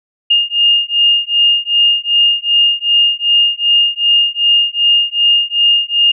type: beating tone pair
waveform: sine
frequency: 2829 / 2831.6 Hz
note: F7 / F7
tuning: +22 / +23 cents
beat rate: 2.6 Hz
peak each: -12 dBFS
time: 0.3-6.12 s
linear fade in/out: 10 ms
effects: none